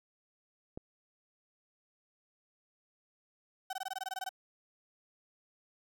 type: click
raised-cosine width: 2 ms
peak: -28 dBFS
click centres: 0.775 s
type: tone bursts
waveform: 35% pulse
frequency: 760 Hz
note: F#5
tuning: 46 cents sharp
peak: -34 dBFS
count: 12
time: 3.7-4.292 s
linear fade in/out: 5 ms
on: 31 ms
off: 20 ms
effects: none